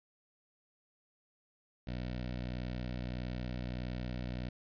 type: tone with notch filter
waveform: 15% pulse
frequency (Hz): 61.6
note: B1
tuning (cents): -4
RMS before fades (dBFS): -39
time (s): 1.87-4.49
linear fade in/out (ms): 5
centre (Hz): 1100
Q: 1.6
effects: resampled to 11025 Hz